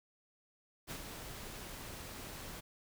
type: noise with ADSR envelope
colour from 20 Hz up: pink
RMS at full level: -42 dBFS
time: 0.87-2.61 s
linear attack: 39 ms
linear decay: 82 ms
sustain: -5 dB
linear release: 19 ms
effects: none